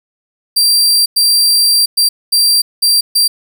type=tone bursts at uneven times; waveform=sawtooth; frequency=4714 Hz; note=D8; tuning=6 cents sharp; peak=-5 dBFS; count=6; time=0.56-1.06 / 1.16-1.86 / 1.97-2.09 / 2.32-2.62 / 2.82-3.01 / 3.15-3.28 s; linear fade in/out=10 ms; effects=none